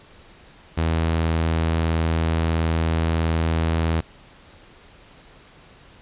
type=tone; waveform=sawtooth; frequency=81.5 Hz; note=E2; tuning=19 cents flat; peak=-15 dBFS; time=0.77-4.01 s; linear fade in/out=10 ms; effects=pink hiss -49 dBFS RMS until 6.01 s + resampled to 8000 Hz